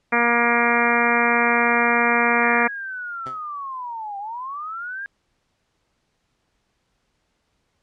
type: harmonic tone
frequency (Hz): 236.9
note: A#3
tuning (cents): +28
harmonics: 1 / 2 / 3 / 4 / 5 / 6 / 7 / 8 / 9 / 10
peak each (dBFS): -25 / -25 / -25 / -25 / -25 / -25 / -25 / -25 / -25 / -25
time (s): 0.12-2.68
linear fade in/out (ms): 10
type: linear two-way sweep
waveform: sine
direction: down then up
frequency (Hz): 1817 to 784 to 1638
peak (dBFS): -28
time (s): 2.43-5.06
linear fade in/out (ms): 0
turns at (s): 4.18
type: tone with exponential decay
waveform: 10% pulse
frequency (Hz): 130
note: C3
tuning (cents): -11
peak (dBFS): -25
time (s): 3.26-3.43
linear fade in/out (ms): 2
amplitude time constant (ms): 35
effects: pink hiss -70 dBFS RMS until 7.82 s + low-pass 7000 Hz 12 dB/octave